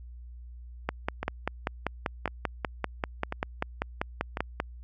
two click trains, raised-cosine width 0.5 ms, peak -16 / -12 dBFS, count 4 / 20, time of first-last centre 1.23-4.371 / 0.89-4.601 s, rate 0.955 / 5.12 Hz, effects added 60 Hz sine -42 dBFS peak until 4.83 s

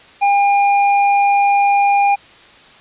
triangle tone with hard clipping, 805 Hz, G5, 46 cents sharp, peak -12 dBFS, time 0.21-2.16 s, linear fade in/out 20 ms, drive 15 dB, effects white hiss -43 dBFS RMS until 2.8 s + resampled to 8000 Hz

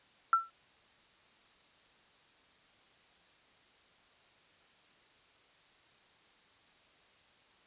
sine tone with exponential decay, 1344 Hz, E6, 33 cents sharp, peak -19 dBFS, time 0.33-0.5 s, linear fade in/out 1 ms, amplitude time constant 36 ms, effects white hiss -64 dBFS RMS until 7.66 s + resampled to 8000 Hz

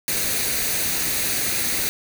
white noise with comb filter, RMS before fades -23 dBFS, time 0.08-1.89 s, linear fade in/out 0 ms, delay 0.47 ms, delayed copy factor +0.5, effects none

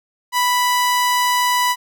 sawtooth tone, 987.8 Hz, B5, in tune, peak -11 dBFS, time 0.32-1.76 s, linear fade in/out 50 ms, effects none

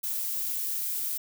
violet noise, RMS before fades -31 dBFS, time 0.03-1.18 s, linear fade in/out 10 ms, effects none

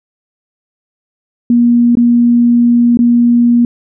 sine tone with dropouts, 238.5 Hz, A#3, 40 cents sharp, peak -5 dBFS, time 1.5-3.65 s, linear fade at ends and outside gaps 2 ms, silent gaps 1.953-1.971 / 2.972-2.99 s, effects none

